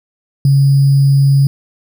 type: tone with sample-and-hold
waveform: sine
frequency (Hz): 138.59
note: C#3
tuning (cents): 0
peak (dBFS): -6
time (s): 0.45-1.47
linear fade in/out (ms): 2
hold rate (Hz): 4900
effects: none